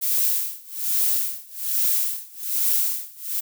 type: noise with tremolo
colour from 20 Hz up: violet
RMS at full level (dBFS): -20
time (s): 0.01-3.41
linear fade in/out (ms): 20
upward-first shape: sine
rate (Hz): 1.2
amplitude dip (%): 95
effects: none